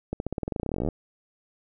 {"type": "accelerating click train", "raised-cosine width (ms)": 2, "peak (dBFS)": -15, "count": 24, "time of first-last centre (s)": [0.13, 0.887], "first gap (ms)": 71, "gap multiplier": 0.92, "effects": []}